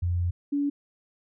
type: tone pair in turn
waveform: sine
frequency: 87.7 / 285.6 Hz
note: F2 / D4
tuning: +8 / -48 cents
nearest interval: octave + minor sixth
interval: 2044 cents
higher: second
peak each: -23 dBFS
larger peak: neither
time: 0.02-0.31 / 0.52-0.7 s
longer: first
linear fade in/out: 10 ms
effects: none